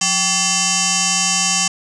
sine tone with frequency modulation, 180 Hz, F#3, 47 cents flat, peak -14 dBFS, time 0.01-1.68 s, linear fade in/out 5 ms, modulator 958 Hz, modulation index 7.9, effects none

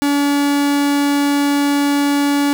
45% pulse tone, 285.6 Hz, D4, 48 cents flat, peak -13 dBFS, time 0.02-2.53 s, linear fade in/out 0 ms, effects none

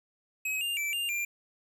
square tone with pitch steps, 2548 / 2802 / 2326 / 2802 / 2382 Hz, D#7 / F7 / D7 / F7 / D7, +41 / +5 / -17 / +5 / +24 cents, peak -30 dBFS, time 0.45-1.25 s, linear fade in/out 5 ms, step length 160 ms, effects none

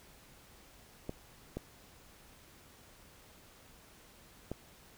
clicks, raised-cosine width 2 ms, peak -24 dBFS, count 3, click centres 1.094 / 1.57 / 4.516 s, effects pink hiss -59 dBFS RMS until 4.97 s

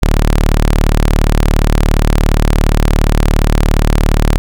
sawtooth tone, 37.23 Hz, D1, 24 cents sharp, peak -4 dBFS, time 0.02-4.38 s, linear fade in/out 0 ms, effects none

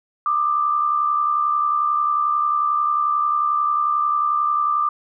sine tone pair together, 1187.8 / 1259 Hz, D6 / D#6, +19 / +20 cents, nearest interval minor second, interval 101 cents, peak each -17 / -26 dBFS, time 0.26-4.89 s, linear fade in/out 2 ms, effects none

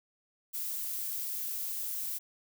violet noise, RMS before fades -36 dBFS, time 0.53-2.19 s, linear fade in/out 20 ms, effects none

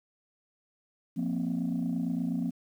sine chord, F suspended fourth, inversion none, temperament equal, 174.61 / 233.1 / 261.6 Hz, F3 / Bb3 / C4, 0 / 0 / 0 cents, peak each -31 dBFS, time 1.16-2.51 s, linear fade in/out 20 ms, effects tanh soft clip ceiling -23 dBFS + 10-bit

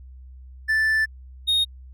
triangle tone pair in turn, 1760 / 3719 Hz, A6 / A#7, 0 / -5 cents, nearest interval octave + minor second, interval 1295 cents, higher second, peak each -16 dBFS, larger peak neither, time 0.68-1.06 / 1.47-1.65 s, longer first, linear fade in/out 20 ms, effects added 64 Hz sine -40 dBFS peak until 1.93 s

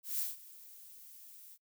violet noise with ADSR envelope, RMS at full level -34 dBFS, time 0.03-1.58 s, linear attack 160 ms, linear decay 170 ms, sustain -20 dB, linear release 49 ms, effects noise-tail reverb RT60 0.1 s tail -25 dB re dry

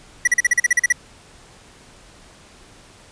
square tone bursts, 1945 Hz, B6, 27 cents flat, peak -12 dBFS, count 11, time 0.25-0.925 s, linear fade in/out 5 ms, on 25 ms, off 40 ms, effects pink hiss -47 dBFS RMS until 3.11 s + resampled to 22050 Hz

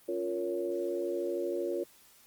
harmonic tone with a mistuned harmonic, 93 Hz, F#2, 9 cents sharp, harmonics 3 / 4 / 5 / 6, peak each -44 / -33 / -37 / -36 dBFS, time 0.08-1.84 s, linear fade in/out 10 ms, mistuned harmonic 4, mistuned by -100 cents, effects white hiss -60 dBFS RMS until 2.26 s + Opus 24 kbps

